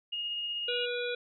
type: tone with tremolo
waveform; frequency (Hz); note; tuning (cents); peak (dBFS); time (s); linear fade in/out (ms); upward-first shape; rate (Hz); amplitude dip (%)
sine; 2856; F7; +38; -31; 0.12-0.86; 10; triangle; 16; 25
type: harmonic tone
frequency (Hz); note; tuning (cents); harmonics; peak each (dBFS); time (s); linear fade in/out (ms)
486.1; B4; -28; 1 / 3 / 5 / 7 / 8; -33 / -38 / -40 / -41 / -42; 0.68-1.15; 5
effects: none